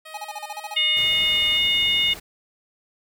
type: tone with vibrato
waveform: 10% pulse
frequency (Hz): 622.3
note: D#5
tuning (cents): 0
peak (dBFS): -30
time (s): 0.05-1.58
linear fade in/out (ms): 10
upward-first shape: square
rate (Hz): 2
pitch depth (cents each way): 20
type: tone bursts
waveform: square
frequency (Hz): 835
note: G#5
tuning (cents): +9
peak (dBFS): -30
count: 9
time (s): 0.14-0.743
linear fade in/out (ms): 5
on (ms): 35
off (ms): 36
type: harmonic tone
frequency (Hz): 720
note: F#5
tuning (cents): -47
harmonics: 3 / 4 / 5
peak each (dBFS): -24 / -20 / -23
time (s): 0.76-2.14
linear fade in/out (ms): 10
type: noise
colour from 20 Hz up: pink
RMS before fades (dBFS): -39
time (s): 0.96-2.2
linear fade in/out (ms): 10
effects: none